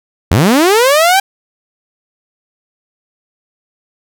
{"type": "linear sweep", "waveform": "sawtooth", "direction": "up", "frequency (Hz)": [69.3, 799], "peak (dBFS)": -3, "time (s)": [0.31, 1.2], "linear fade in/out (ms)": 5, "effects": []}